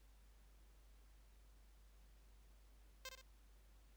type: tone with echo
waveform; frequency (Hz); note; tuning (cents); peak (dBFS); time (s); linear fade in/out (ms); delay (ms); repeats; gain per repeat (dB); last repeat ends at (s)
5% pulse; 523.3; C5; 0; -36; 3.05-3.09; 2; 62; 2; -6; 3.214
effects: added 50 Hz sine -63 dBFS peak until 3.96 s + pink hiss -75 dBFS RMS until 3.96 s